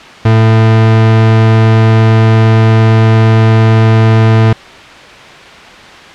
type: tone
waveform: 40% pulse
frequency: 111.4 Hz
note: A2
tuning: 22 cents sharp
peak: -3 dBFS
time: 0.25-4.53 s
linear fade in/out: 5 ms
effects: white hiss -31 dBFS RMS until 6.14 s + low-pass 3000 Hz 12 dB/octave